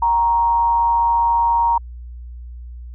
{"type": "tone with frequency modulation", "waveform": "sine", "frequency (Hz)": 935, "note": "A#5", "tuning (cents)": 5, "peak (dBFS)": -13, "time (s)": [0.02, 1.78], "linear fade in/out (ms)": 5, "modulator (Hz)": 164, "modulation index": 0.3, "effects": ["added 60 Hz sine -31 dBFS peak until 2.94 s"]}